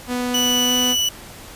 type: tone with pitch glide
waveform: sawtooth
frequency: 246.9 to 248.9 Hz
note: B3 to B3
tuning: 0 to +14 cents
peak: -17 dBFS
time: 0.07-0.96 s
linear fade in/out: 50 ms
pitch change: +14 cents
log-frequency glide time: 0.65-0.73 s
type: tone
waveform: 30% pulse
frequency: 2960 Hz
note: F#7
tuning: in tune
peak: -14 dBFS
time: 0.34-1.09 s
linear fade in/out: 5 ms
effects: pink hiss -39 dBFS RMS until 1.55 s + resampled to 32000 Hz